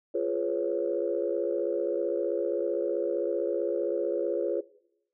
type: chord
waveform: sine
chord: C# dominant seventh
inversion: first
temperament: just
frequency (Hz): 346.5 / 415.8 / 498.9 / 554.4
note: E#4 / G#4 / B4 / C#5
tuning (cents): -14 / +2 / +17 / 0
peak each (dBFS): -31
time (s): 0.14-4.61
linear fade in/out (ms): 10
effects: noise-tail reverb RT60 0.8 s tail -20 dB re dry + tanh soft clip ceiling -15 dBFS